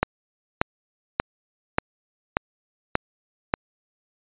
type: click train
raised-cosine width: 0.5 ms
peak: -3 dBFS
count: 7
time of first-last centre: 0.03-3.539 s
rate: 1.71 Hz
effects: resampled to 8000 Hz